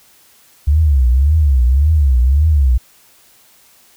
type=tone with vibrato; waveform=sine; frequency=69.4 Hz; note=C#2; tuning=3 cents sharp; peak=-8 dBFS; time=0.67-2.78 s; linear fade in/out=10 ms; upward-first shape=triangle; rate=1.8 Hz; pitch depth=270 cents each way; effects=white hiss -49 dBFS RMS until 3.96 s